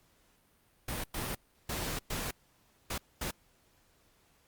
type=noise bursts at uneven times; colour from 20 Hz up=pink; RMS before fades=-36 dBFS; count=6; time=0.88-1.04 / 1.14-1.35 / 1.69-1.99 / 2.1-2.31 / 2.9-2.98 / 3.21-3.31 s; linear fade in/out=5 ms; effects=pink hiss -68 dBFS RMS until 4.47 s + Opus 48 kbps